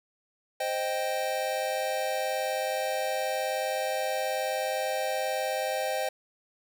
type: chord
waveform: square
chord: C minor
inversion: none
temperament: equal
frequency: 523.3 / 622.3 / 784 Hz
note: C5 / Eb5 / G5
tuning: 0 / 0 / 0 cents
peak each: -33 dBFS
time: 0.6-6.09 s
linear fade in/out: 5 ms
effects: none